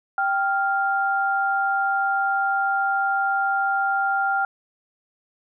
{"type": "tone pair together", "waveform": "sine", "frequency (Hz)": [784, 1396.9], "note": ["G5", "F6"], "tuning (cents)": [0, 0], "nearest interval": "minor seventh", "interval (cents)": 1000, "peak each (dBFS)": -22, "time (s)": [0.18, 4.45], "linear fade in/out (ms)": 2, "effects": []}